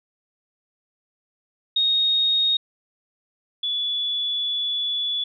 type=tone pair in turn; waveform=sine; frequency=3729 / 3432 Hz; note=A#7 / A7; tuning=0 / -44 cents; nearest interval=minor second; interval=144 cents; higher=first; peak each=-17 / -22 dBFS; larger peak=first; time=1.76-2.57 / 3.63-5.24 s; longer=second; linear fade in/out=5 ms; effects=none